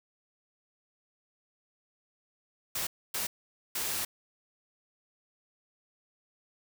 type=noise bursts at uneven times; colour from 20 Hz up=white; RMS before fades=-33 dBFS; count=3; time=2.75-2.87 / 3.14-3.27 / 3.75-4.05 s; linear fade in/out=5 ms; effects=none